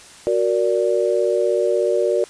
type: chord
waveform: sine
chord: Gb augmented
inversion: none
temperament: equal with one note detuned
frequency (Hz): 370 / 466.2 / 582.9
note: Gb4 / Bb4 / D5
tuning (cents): 0 / 0 / -13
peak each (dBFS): -20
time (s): 0.27-2.24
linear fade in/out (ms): 0
effects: white hiss -43 dBFS RMS until 2.29 s + resampled to 22050 Hz